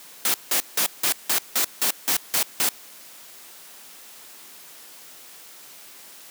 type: noise bursts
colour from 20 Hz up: white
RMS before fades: -21 dBFS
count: 10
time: 0.25-2.69 s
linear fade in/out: 2 ms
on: 91 ms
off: 170 ms
effects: white hiss -45 dBFS RMS until 6.3 s + high-pass 200 Hz 12 dB/octave